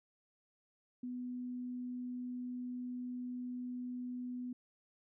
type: tone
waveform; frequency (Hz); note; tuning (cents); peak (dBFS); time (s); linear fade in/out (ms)
sine; 248.2; B3; +9; -39; 1.03-4.53; 5
effects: none